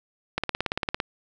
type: click train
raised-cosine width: 0.3 ms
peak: -9 dBFS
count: 12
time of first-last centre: 0.38-1.001 s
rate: 17.7 Hz
effects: none